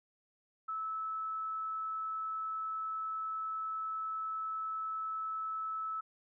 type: tone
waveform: sine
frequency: 1305 Hz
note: E6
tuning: 18 cents flat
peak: -35 dBFS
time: 0.68-6.01 s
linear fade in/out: 10 ms
effects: none